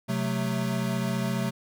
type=chord; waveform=square; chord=F# diminished; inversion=second; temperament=equal; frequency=130.81 / 185 / 220 Hz; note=C3 / F#3 / A3; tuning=0 / 0 / 0 cents; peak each=-31 dBFS; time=0.08-1.51 s; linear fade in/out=20 ms; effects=none